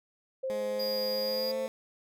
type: tone with vibrato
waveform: sine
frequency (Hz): 523.3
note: C5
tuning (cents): 0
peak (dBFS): -30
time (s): 0.43-1.67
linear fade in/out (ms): 10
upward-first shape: square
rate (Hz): 2.8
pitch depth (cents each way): 9
type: tone with pitch glide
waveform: 15% pulse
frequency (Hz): 210.2 to 221.8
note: G#3 to A3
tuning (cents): +21 to +14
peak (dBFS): -32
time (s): 0.5-1.68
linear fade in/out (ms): 0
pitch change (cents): +93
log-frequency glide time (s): 1.22-1.56
type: tone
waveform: square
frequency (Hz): 4860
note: D#8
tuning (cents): -42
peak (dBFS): -34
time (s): 0.79-1.52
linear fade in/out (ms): 10
effects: none